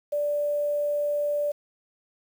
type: tone with quantisation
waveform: sine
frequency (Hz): 585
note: D5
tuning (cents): -7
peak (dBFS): -23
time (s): 0.12-1.52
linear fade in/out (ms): 10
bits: 8
effects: none